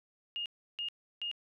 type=tone bursts; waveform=sine; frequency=2843 Hz; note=F7; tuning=30 cents sharp; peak=-34 dBFS; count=3; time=0.36-1.314 s; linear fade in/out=0 ms; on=98 ms; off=330 ms; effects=none